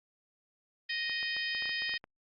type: harmonic tone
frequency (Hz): 622.3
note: D#5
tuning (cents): 0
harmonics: 3 / 4 / 5 / 6 / 7 / 8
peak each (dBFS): -35 / -39 / -40 / -44 / -45 / -40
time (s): 0.89-1.98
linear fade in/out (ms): 10
type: clicks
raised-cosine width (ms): 0.5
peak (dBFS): -32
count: 11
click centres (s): 1.096 / 1.229 / 1.366 / 1.549 / 1.623 / 1.656 / 1.693 / 1.821 / 1.894 / 1.939 / 2.041
effects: Opus 32 kbps